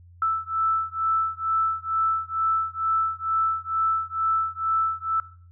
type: beating tone pair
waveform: sine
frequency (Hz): 1318.5 / 1320.7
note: E6 / E6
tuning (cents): 0 / +3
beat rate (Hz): 2.2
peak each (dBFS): -25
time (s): 0.22-5.2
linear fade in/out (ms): 2
effects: noise-tail reverb RT60 0.5 s tail -19 dB re dry + added 87 Hz sine -47 dBFS peak until 5.51 s